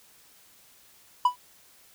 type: tone with exponential decay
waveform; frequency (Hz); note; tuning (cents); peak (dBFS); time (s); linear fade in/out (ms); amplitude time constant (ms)
triangle; 987.8; B5; 0; -12; 1.25-1.36; 5; 23
effects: white hiss -57 dBFS RMS until 1.94 s